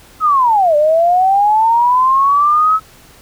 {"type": "linear two-way sweep", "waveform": "sine", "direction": "down then up", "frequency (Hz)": [1299, 585, 1299], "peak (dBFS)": -8, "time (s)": [0.2, 2.8], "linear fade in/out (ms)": 50, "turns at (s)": 0.76, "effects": ["pink hiss -43 dBFS RMS until 3.21 s"]}